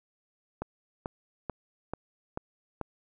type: click train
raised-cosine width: 1 ms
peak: -19 dBFS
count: 6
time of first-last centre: 0.62-2.813 s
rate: 2.28 Hz
effects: none